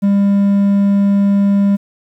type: tone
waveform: triangle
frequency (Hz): 200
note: G3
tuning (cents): +35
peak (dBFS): -7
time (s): 0.02-1.77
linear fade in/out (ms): 20
effects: 8-bit